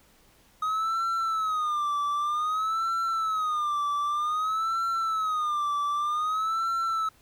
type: tone with vibrato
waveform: triangle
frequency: 1252 Hz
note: D#6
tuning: 10 cents sharp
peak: -23 dBFS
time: 0.62-7.09 s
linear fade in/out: 5 ms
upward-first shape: sine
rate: 0.53 Hz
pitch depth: 130 cents each way
effects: pink hiss -60 dBFS RMS until 7.21 s